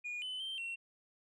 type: tone with pitch steps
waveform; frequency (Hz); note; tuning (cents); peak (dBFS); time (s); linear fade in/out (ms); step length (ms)
sine; 2442 / 3024 / 3134 / 2724; D#7 / F#7 / G7 / F7; -33 / +37 / -1 / -44; -36; 0.04-0.76; 20; 180
effects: tanh soft clip ceiling -37 dBFS